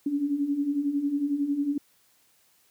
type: beating tone pair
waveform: sine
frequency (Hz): 277.2 / 288.2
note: C#4 / D4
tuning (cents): 0 / -33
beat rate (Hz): 11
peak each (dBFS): -31 / -25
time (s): 0.06-1.78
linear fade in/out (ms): 5
effects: white hiss -64 dBFS RMS until 2.7 s + high-pass 60 Hz 12 dB/octave